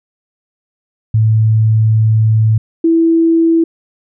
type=tone pair in turn; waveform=sine; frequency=110 / 329.6 Hz; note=A2 / E4; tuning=0 / 0 cents; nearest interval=octave + perfect fifth; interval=1900 cents; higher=second; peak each=-7 dBFS; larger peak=neither; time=1.14-2.58 / 2.84-3.64 s; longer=first; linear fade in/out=5 ms; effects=none